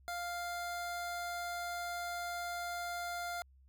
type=tone; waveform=25% pulse; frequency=699 Hz; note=F5; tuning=1 cent sharp; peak=-34 dBFS; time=0.08-3.42 s; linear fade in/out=0 ms; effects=added 66 Hz sine -60 dBFS peak until 3.68 s